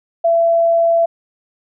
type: tone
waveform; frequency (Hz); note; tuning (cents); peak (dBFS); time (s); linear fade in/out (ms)
sine; 671; E5; +31; -10; 0.24-1.06; 10
effects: none